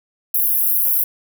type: high-pass noise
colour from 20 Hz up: pink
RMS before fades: -17 dBFS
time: 0.34-1.04 s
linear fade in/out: 5 ms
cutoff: 11000 Hz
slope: 96 dB/octave
effects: none